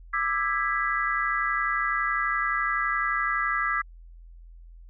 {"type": "chord", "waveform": "sine", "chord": "E dominant seventh", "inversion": "third", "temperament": "just", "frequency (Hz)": [1186.7, 1318.5, 1648.1, 1977.8], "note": ["D6", "E6", "G#6", "B6"], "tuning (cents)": [18, 0, -14, 2], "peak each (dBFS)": -29, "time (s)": [0.13, 3.82], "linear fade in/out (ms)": 10, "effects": ["added 42 Hz sine -44 dBFS peak until 4.89 s"]}